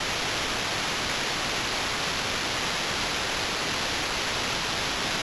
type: noise with sample-and-hold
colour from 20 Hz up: white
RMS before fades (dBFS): -28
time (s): 0-5.22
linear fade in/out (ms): 5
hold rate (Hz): 8820
effects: resampled to 24000 Hz